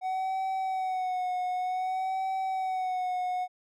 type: tone with vibrato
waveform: triangle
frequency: 746 Hz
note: F#5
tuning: 14 cents sharp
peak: -26 dBFS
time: 0.01-3.48 s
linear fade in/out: 50 ms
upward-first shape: sine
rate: 0.54 Hz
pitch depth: 41 cents each way
effects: none